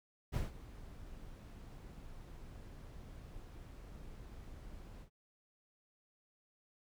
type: noise with ADSR envelope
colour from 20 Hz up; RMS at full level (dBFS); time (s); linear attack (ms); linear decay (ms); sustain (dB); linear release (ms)
brown; -34; 0.32-5.1; 29; 160; -17; 89
effects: none